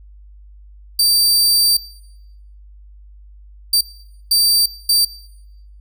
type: tone bursts at uneven times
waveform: sawtooth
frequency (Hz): 4655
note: D8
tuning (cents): -16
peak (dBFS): -8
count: 4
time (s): 0.99-1.77 / 3.73-3.81 / 4.31-4.66 / 4.89-5.05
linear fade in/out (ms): 5
effects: noise-tail reverb RT60 0.9 s tail -22 dB re dry + added 50 Hz sine -39 dBFS peak until 5.8 s